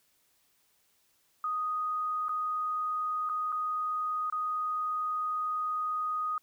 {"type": "tone with dropouts", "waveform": "sine", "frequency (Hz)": 1244.5, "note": "D#6", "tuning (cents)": 0, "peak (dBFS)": -29, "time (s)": [1.44, 6.38], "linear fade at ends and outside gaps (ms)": 2, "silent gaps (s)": [[2.284, 2.292], [3.291, 3.296], [3.521, 3.525], [4.3, 4.324]], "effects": ["white hiss -70 dBFS RMS until 6.42 s"]}